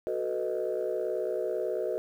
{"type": "chord", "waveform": "sine", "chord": "B dominant seventh", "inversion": "second", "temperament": "equal with one note detuned", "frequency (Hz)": [370, 440, 498.2, 622.3], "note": ["F#4", "A4", "B4", "D#5"], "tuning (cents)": [0, 0, 15, 0], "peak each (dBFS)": -33, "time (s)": [0.07, 1.98], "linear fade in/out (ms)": 0, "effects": ["tanh soft clip ceiling -21 dBFS", "10-bit"]}